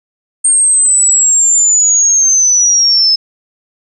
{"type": "linear sweep", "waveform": "sine", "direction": "down", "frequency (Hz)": [8630, 5180], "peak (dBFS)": -6, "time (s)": [0.44, 3.16], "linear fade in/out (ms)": 10, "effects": []}